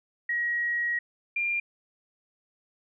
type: tone pair in turn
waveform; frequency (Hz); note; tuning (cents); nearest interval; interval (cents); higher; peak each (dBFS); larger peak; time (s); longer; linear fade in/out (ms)
sine; 1900 / 2394; A#6 / D7; +33 / +33; major third; 400; second; -25; neither; 0.29-0.99 / 1.36-1.6; first; 5
effects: none